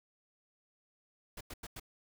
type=noise bursts; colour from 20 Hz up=pink; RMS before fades=-45 dBFS; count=4; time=1.37-1.798 s; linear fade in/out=5 ms; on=38 ms; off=92 ms; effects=none